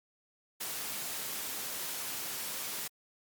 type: high-pass noise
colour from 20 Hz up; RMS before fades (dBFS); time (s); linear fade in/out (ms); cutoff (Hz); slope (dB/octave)
white; -38; 0.6-2.88; 10; 120; 12
effects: Opus 48 kbps